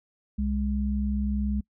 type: tone pair together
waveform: sine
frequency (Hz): 65 / 206.4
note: C2 / G#3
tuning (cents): -11 / -10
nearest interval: octave + minor sixth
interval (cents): 2001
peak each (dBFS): -27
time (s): 0.38-1.61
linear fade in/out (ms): 10
effects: noise-tail reverb RT60 0.1 s tail -24 dB re dry